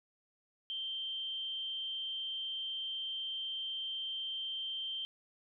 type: tone with amplitude modulation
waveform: sine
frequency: 3136 Hz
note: G7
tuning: in tune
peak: -35 dBFS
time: 0.7-5.05 s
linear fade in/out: 0 ms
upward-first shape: sine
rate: 272 Hz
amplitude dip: 30%
effects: none